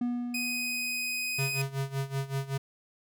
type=tone with exponential decay; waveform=triangle; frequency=242.6 Hz; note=B3; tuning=31 cents flat; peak=-24 dBFS; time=0.01-1.76 s; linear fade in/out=5 ms; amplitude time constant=380 ms
type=tone; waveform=sawtooth; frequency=2505 Hz; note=D#7; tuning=11 cents sharp; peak=-27 dBFS; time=0.34-1.62 s; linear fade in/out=5 ms
type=tone with tremolo; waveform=square; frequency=136.5 Hz; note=C#3; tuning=26 cents flat; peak=-28 dBFS; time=1.38-2.58 s; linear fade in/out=10 ms; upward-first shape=sine; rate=5.3 Hz; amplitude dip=85%
effects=none